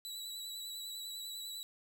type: tone with vibrato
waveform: sawtooth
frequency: 3931 Hz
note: B7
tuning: 9 cents flat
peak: -39 dBFS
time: 0.05-1.63 s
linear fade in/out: 0 ms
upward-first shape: sine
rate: 10 Hz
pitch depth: 25 cents each way
effects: 13-bit